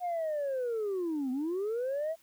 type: linear two-way sweep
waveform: sine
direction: down then up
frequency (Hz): 727 to 248.1 to 663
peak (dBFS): -28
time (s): 0-2.16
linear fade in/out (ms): 50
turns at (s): 1.31
effects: tanh soft clip ceiling -28 dBFS + white hiss -64 dBFS RMS until 2.22 s